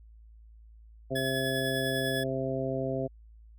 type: harmonic tone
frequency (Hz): 132.6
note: C3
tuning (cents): +23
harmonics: 1 / 2 / 3 / 4 / 5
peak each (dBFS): -35 / -35 / -35 / -35 / -35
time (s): 1.1-3.08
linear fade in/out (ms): 20
type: tone with tremolo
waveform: 25% pulse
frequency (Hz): 1700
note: G#6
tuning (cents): +40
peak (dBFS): -27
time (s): 1.15-2.24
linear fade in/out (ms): 10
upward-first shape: sine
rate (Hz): 10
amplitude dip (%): 30
effects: added 55 Hz sine -50 dBFS peak until 3.58 s